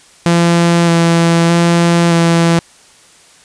sawtooth tone with vibrato, 169.2 Hz, E3, 45 cents sharp, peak -4 dBFS, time 0.26-2.59 s, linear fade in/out 0 ms, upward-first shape square, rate 0.81 Hz, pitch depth 13 cents each way, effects white hiss -44 dBFS RMS until 3.44 s + resampled to 22050 Hz

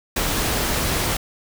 pink noise, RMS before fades -22 dBFS, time 0.16-1.17 s, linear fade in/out 5 ms, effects none

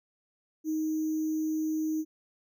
sine tone with sample-and-hold, 313.3 Hz, D#4, 12 cents sharp, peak -27 dBFS, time 0.64-2.05 s, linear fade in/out 50 ms, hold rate 6300 Hz, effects none

